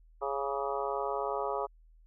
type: harmonic tone with a mistuned harmonic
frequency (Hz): 138.59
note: C#3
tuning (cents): 0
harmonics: 3 / 4 / 5 / 6 / 7 / 8 / 9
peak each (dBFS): -36 / -37 / -38 / -39 / -39 / -40 / -41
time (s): 0.21-1.67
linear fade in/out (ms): 20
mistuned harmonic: 8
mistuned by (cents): +55
effects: added 40 Hz sine -56 dBFS peak until 2.06 s